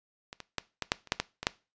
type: clicks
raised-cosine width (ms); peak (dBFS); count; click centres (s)
0.2; -23 / -23 / -12 / -13 / -6 / -30 / -7 / -10 / -18 / -6; 10; 0.329 / 0.403 / 0.583 / 0.823 / 0.919 / 1.073 / 1.121 / 1.2 / 1.43 / 1.469
effects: noise-tail reverb RT60 0.3 s tail -20 dB re dry + resampled to 16000 Hz